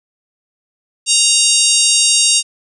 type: harmonic tone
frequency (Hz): 932.3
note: A#5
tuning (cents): 0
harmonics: 3 / 4 / 5 / 6 / 7 / 8 / 9 / 10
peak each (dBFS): -18 / -18 / -18 / -18 / -18 / -18 / -18 / -18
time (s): 1.06-2.43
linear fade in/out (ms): 50
effects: none